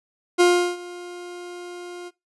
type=tone with ADSR envelope; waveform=40% pulse; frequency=353.4 Hz; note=F4; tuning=21 cents sharp; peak=-11 dBFS; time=0.38-2.11 s; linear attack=25 ms; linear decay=360 ms; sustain=-22 dB; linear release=37 ms; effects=noise-tail reverb RT60 0.2 s tail -20 dB re dry + resampled to 24000 Hz